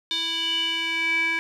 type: tone with band-pass filter sweep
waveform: square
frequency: 329.6 Hz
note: E4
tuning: in tune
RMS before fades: -25 dBFS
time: 0.11-1.39 s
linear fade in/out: 0 ms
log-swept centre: 3600 to 2100 Hz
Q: 7.2
effects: none